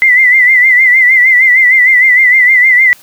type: tone with vibrato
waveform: sine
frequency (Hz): 2031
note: B6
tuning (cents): +48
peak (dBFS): -3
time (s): 0.02-2.93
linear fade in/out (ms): 0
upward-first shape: sine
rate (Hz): 6.5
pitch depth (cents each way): 73
effects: white hiss -40 dBFS RMS until 3.02 s + high-pass 80 Hz 12 dB/octave